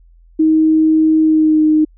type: tone with pitch glide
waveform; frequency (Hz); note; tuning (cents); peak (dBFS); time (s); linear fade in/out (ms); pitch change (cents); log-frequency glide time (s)
sine; 315.2 to 308.9; D#4 to D#4; +23 to -12; -8; 0.39-1.85; 10; -35; 1.21-1.63
effects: added 42 Hz sine -43 dBFS peak until 1.97 s